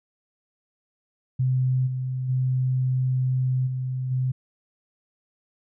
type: tone with level steps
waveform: sine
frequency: 128.8 Hz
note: C3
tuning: 27 cents flat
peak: -19 / -25 / -20 / -25 / -21 dBFS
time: 1.39-4.32 s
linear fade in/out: 10 ms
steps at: 1.86 / 2.28 / 3.66 / 4.1 s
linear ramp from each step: 20 ms
effects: none